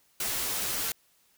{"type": "noise with comb filter", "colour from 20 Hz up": "white", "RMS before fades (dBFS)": -31, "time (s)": [0.2, 0.92], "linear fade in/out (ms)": 2, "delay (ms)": 12, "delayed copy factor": -0.9, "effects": ["white hiss -66 dBFS RMS until 1.37 s"]}